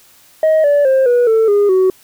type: tone with pitch steps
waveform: sine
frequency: 630 / 577.7 / 529.8 / 485.8 / 445.5 / 408.5 / 374.6 Hz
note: D#5 / D5 / C5 / B4 / A4 / G#4 / F#4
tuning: +21 / -29 / +22 / -29 / +22 / -29 / +21 cents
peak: -6 dBFS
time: 0.43-1.9 s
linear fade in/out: 2 ms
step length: 210 ms
effects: tanh soft clip ceiling -7 dBFS + white hiss -47 dBFS RMS until 2.03 s